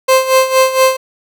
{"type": "tone with tremolo", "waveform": "30% pulse", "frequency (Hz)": 523.3, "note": "C5", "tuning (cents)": 0, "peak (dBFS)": -3, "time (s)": [0.08, 0.97], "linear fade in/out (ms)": 10, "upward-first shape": "sine", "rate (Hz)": 4.3, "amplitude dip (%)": 75, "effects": []}